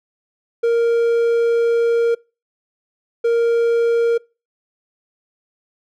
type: tone bursts at uneven times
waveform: triangle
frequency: 466.2 Hz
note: A#4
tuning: in tune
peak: -11 dBFS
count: 2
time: 0.63-2.15 / 3.24-4.18 s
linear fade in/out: 10 ms
effects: noise-tail reverb RT60 0.3 s tail -25 dB re dry